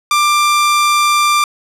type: tone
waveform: sawtooth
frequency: 1185 Hz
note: D6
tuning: 15 cents sharp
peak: -6 dBFS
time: 0.11-1.44 s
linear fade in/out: 2 ms
effects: low-pass 11000 Hz 12 dB/octave